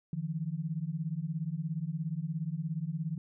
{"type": "beating tone pair", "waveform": "sine", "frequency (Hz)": [151.8, 168.8], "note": ["D#3", "E3"], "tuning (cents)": [-42, 41], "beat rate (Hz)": 17, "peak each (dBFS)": [-35, -35], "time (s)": [0.13, 3.18], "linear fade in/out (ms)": 2, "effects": []}